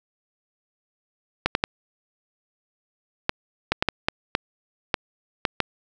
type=clicks; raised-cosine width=0.3 ms; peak=-3 dBFS; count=12; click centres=1.46 / 1.551 / 1.639 / 3.294 / 3.72 / 3.825 / 3.887 / 4.085 / 4.351 / 4.942 / 5.452 / 5.603 s; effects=none